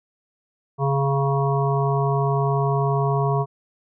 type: harmonic tone with a mistuned harmonic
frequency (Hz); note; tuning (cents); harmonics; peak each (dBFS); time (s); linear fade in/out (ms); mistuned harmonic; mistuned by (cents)
138.59; C#3; 0; 1 / 3 / 5 / 7 / 8; -20 / -25 / -27 / -28 / -29; 0.78-3.46; 50; 7; -21
effects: none